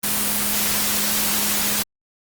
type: tone in noise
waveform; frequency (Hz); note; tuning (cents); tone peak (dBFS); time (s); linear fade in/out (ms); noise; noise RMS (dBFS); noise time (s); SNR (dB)
sine; 207.7; G#3; 0; -31; 0.03-1.83; 10; white; -21; 0.03-1.83; -13
effects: Opus 24 kbps